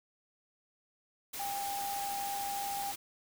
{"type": "tone in noise", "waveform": "sine", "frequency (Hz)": 800, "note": "G5", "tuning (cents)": 35, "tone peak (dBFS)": -35, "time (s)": [1.39, 2.92], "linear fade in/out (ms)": 10, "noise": "white", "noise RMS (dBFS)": -41, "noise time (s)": [1.33, 2.96], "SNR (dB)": 3, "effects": []}